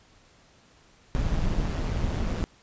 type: noise with amplitude modulation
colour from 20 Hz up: brown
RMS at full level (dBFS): -24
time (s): 1.15-2.44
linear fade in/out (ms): 0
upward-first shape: sine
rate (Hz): 163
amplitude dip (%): 55
effects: pink hiss -58 dBFS RMS until 2.62 s + resampled to 16000 Hz